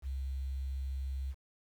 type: tone with quantisation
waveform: sine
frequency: 66.8 Hz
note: C2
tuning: 36 cents sharp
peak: -34 dBFS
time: 0.02-1.35 s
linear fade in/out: 50 ms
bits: 10
effects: none